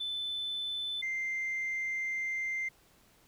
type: tone pair in turn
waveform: sine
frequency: 3515 / 2090 Hz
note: A7 / C7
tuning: -2 / -2 cents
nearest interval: major sixth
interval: 900 cents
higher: first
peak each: -32 / -30 dBFS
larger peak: second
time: 0-1.02 / 1.02-2.69 s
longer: second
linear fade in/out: 10 ms
effects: tanh soft clip ceiling -29 dBFS + pink hiss -64 dBFS RMS until 3.27 s